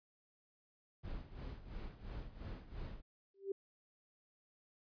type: noise with tremolo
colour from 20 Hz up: brown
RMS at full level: -44 dBFS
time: 1.03-3.02 s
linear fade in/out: 20 ms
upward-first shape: sine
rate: 2.9 Hz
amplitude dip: 75%
type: tone with exponential growth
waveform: sine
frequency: 392 Hz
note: G4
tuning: in tune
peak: -33 dBFS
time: 3.34-3.52 s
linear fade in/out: 5 ms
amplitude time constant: 37 ms
effects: resampled to 11025 Hz